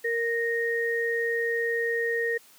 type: tone pair together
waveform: sine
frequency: 464.8 / 1859.2 Hz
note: A#4 / A#6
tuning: -5 / -5 cents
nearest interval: 2 octaves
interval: 2400 cents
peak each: -27 dBFS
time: 0.04-2.38 s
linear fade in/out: 10 ms
effects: white hiss -55 dBFS RMS until 2.58 s + high-pass 150 Hz 12 dB/octave

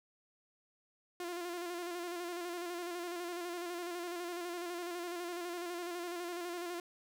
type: tone with vibrato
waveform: sawtooth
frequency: 349.2 Hz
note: F4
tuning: in tune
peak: -35 dBFS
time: 1.2-6.8 s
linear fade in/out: 2 ms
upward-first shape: square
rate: 12 Hz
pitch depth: 37 cents each way
effects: none

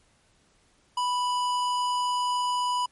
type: tone with tanh clipping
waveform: sine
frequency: 987.8 Hz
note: B5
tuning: in tune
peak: -26 dBFS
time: 0.97-2.86 s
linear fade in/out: 5 ms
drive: 18 dB
effects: pink hiss -64 dBFS RMS until 2.91 s + MP3 48 kbps

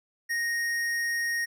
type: tone with hard clipping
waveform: triangle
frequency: 1864.7 Hz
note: A#6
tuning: in tune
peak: -28 dBFS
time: 0.29-1.46 s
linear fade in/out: 20 ms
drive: 16 dB
effects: none

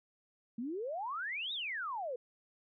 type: exponential two-way sweep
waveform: sine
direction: up then down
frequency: 220 to 3836 to 468.8 Hz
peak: -36 dBFS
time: 0.58-2.16 s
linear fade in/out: 5 ms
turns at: 1.53 s
effects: none

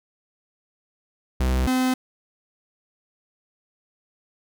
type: tone pair in turn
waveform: 45% pulse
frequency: 64 / 256.5 Hz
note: C2 / C4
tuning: -38 / -34 cents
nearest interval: 2 octaves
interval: 2404 cents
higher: second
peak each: -19 dBFS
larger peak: neither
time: 1.4-1.67 / 1.67-1.94 s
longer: neither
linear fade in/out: 5 ms
effects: none

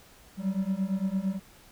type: beating tone pair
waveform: triangle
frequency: 187.2 / 196 Hz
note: F#3 / G3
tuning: +20 / 0 cents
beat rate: 8.8 Hz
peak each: -28 / -27 dBFS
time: 0.37-1.4 s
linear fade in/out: 50 ms
effects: pink hiss -55 dBFS RMS until 1.71 s

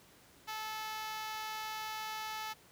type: tone with high-pass filter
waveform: 5% pulse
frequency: 434.5 Hz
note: A4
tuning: 22 cents flat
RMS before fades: -41 dBFS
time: 0.47-2.54 s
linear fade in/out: 20 ms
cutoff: 940 Hz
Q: 3.5
effects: pink hiss -61 dBFS RMS until 2.71 s + high-pass 80 Hz 12 dB/octave

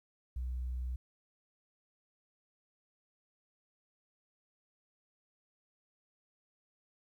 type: tone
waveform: sine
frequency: 62.4 Hz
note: B1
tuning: 19 cents sharp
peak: -33 dBFS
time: 0.36-0.96 s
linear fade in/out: 5 ms
effects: tanh soft clip ceiling -32 dBFS + 12-bit

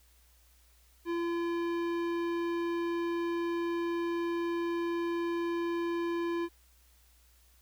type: tone with tanh clipping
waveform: sine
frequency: 340.5 Hz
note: F4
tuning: 44 cents flat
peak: -32 dBFS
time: 1.05-6.49 s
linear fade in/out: 50 ms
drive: 17 dB
effects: added 60 Hz sine -62 dBFS peak until 7.61 s + white hiss -66 dBFS RMS until 7.61 s

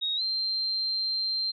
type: tone with pitch glide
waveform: sine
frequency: 3764 to 4152 Hz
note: A#7 to C8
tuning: +16 to -14 cents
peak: -26 dBFS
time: 0.01-1.52 s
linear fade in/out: 20 ms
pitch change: +170 cents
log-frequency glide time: 0.16-0.22 s
effects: none

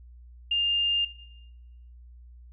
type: tone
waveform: sine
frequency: 2808 Hz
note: F7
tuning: 9 cents sharp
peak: -22 dBFS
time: 0.51-1.05 s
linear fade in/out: 5 ms
effects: noise-tail reverb RT60 0.9 s tail -17 dB re dry + added 60 Hz sine -46 dBFS peak until 2.52 s

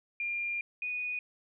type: tone pair in turn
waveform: sine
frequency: 2400 / 2473 Hz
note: D7 / D#7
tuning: +37 / -11 cents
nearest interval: minor second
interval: 52 cents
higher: second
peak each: -31 / -32 dBFS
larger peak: first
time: 0.2-0.61 / 0.82-1.19 s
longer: first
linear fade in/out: 2 ms
effects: none

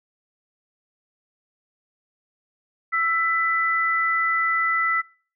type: tone pair together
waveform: sine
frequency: 1330 / 1992.7 Hz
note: E6 / B6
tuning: +15 / +15 cents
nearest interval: perfect fifth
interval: 700 cents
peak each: -22 dBFS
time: 2.92-5.02 s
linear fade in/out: 20 ms
effects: noise-tail reverb RT60 0.5 s tail -25 dB re dry

